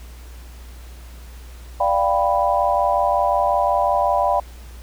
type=chord; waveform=sine; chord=G dominant seventh; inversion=second; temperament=equal; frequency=587.3 / 698.5 / 784 / 987.8 Hz; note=D5 / F5 / G5 / B5; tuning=0 / 0 / 0 / 0 cents; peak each=-21 dBFS; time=1.8-4.4 s; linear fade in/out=5 ms; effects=added 60 Hz sine -36 dBFS peak until 4.82 s + pink hiss -47 dBFS RMS until 4.82 s